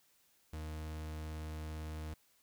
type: tone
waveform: 40% pulse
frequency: 77.78 Hz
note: D#2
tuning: in tune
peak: -40 dBFS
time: 0.53-2.14 s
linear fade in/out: 5 ms
effects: white hiss -71 dBFS RMS until 2.42 s